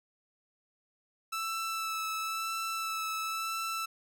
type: tone with vibrato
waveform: sawtooth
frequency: 1318.5 Hz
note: E6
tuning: in tune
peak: -29 dBFS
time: 1.32-3.86 s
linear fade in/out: 10 ms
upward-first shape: sine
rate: 0.97 Hz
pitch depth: 16 cents each way
effects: none

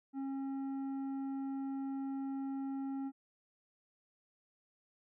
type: tone with tanh clipping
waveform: sine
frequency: 271.4 Hz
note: C#4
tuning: 36 cents flat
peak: -38 dBFS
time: 0.13-3.12 s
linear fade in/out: 50 ms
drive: 8 dB
effects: none

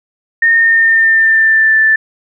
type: tone with pitch glide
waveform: sine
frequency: 1833 to 1762.4 Hz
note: A#6 to A6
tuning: -30 to +2 cents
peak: -6 dBFS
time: 0.42-1.96 s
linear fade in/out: 5 ms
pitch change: -68 cents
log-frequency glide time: 0.56-1.78 s
effects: none

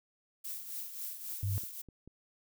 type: noise with tremolo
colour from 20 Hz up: violet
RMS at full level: -39 dBFS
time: 0.44-1.82 s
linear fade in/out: 10 ms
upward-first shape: triangle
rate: 3.7 Hz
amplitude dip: 65%
type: tone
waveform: sine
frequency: 99 Hz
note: G2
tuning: 18 cents sharp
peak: -30 dBFS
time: 1.43-1.58 s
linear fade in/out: 0 ms
type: clicks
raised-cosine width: 3 ms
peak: -38 dBFS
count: 3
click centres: 1.636 / 1.887 / 2.076 s
effects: none

